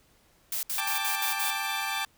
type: noise bursts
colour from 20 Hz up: blue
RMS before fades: -31 dBFS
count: 6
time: 0.52-1.505 s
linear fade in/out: 2 ms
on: 110 ms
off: 65 ms
type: chord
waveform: 15% pulse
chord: G suspended second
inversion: none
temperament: equal with one note detuned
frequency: 790.4 / 880 / 1174.7 Hz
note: G5 / A5 / D6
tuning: +14 / 0 / 0 cents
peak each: -27 dBFS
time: 0.78-2.05 s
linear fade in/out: 2 ms
effects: pink hiss -63 dBFS RMS until 2.17 s